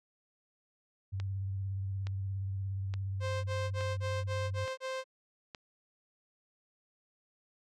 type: tone with vibrato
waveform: sine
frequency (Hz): 97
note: G2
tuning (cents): -18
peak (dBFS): -33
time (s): 1.12-4.66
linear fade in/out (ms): 20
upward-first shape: triangle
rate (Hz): 17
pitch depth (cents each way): 43
type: click train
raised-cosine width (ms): 0.2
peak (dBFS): -26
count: 6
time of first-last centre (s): 1.2-5.548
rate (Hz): 1.15
type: tone bursts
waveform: sawtooth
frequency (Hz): 523.3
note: C5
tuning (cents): 0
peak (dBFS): -31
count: 7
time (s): 3.2-5.042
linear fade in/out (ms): 50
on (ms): 240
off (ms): 27
effects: low-pass 6000 Hz 12 dB/octave